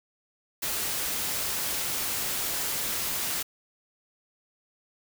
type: noise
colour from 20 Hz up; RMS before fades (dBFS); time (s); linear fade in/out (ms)
white; -30; 0.62-3.43; 10
effects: none